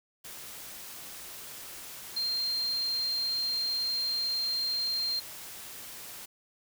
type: tone in noise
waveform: sine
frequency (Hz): 4186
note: C8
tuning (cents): 0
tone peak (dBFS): -28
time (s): 2.16-5.2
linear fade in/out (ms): 10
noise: white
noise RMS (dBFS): -44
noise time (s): 0.24-6.26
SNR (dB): +13
effects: none